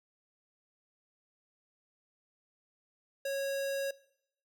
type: tone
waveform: square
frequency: 550 Hz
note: C#5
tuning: 14 cents flat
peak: -33 dBFS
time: 3.25-3.91 s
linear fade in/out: 5 ms
effects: noise-tail reverb RT60 0.7 s tail -20 dB re dry